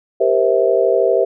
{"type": "chord", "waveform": "sine", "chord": "C dominant seventh", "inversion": "second", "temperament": "just", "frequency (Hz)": [392.4, 470.9, 523.3, 654.1], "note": ["G4", "Bb4", "C5", "E5"], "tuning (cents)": [2, 18, 0, -14], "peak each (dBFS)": -17, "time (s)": [0.2, 1.25], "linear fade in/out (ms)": 10, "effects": []}